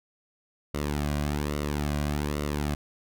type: tone with flanger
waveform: sawtooth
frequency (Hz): 73.42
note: D2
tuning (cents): 0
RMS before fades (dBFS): -29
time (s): 0.74-2.75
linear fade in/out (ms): 5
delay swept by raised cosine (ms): 1.2 to 2.3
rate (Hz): 1.2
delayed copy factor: -0.65
effects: none